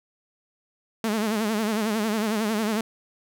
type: tone with vibrato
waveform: sawtooth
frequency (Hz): 216.2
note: A3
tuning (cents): -30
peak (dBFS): -19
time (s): 1.04-2.81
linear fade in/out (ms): 2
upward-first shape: sine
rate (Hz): 11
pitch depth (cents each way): 92
effects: none